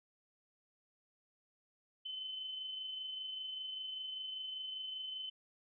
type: tone with amplitude modulation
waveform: sine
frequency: 3049 Hz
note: G7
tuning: 49 cents flat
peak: -39 dBFS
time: 2.05-5.3 s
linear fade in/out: 10 ms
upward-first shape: sine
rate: 25.1 Hz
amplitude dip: 35%
effects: none